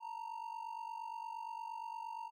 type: ring-modulated tone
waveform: triangle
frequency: 920 Hz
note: A#5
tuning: 23 cents flat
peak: -37 dBFS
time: 0-2.31 s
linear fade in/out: 50 ms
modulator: 24.3 Hz
effects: none